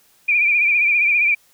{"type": "tone with vibrato", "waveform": "sine", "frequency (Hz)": 2385, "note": "D7", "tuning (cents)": 26, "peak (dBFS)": -13, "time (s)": [0.28, 1.35], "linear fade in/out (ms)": 10, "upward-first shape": "triangle", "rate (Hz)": 15, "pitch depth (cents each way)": 72, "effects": ["white hiss -56 dBFS RMS until 1.53 s"]}